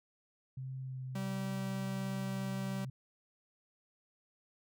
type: tone with vibrato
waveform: sine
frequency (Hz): 130.5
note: C3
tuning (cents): -4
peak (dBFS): -39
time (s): 0.57-2.9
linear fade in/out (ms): 5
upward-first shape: sine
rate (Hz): 1.5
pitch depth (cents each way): 14
type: tone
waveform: 45% pulse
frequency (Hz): 193.4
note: G3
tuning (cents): -23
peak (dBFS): -37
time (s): 1.15-2.85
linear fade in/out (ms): 5
effects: none